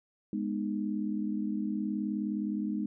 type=chord; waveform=sine; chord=G# minor; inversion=none; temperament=equal with one note detuned; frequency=207.7 / 246.9 / 307.2 Hz; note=G#3 / B3 / D#4; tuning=0 / 0 / -22 cents; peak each=-32 / -37 / -35 dBFS; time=0.33-2.86 s; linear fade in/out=2 ms; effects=none